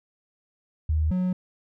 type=tone pair in turn; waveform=sine / triangle; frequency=77.78 / 182.87 Hz; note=D#2 / F#3; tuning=0 / -20 cents; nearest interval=octave + minor third; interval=1480 cents; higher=second; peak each=-20 dBFS; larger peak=neither; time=0.89-1.11 / 1.11-1.33 s; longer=neither; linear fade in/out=5 ms; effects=none